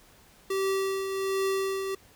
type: tone with tremolo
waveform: square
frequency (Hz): 386.9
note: G4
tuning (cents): -23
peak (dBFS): -25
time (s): 0.5-1.95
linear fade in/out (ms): 5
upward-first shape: triangle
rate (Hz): 1.3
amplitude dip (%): 50
effects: pink hiss -57 dBFS RMS until 2.15 s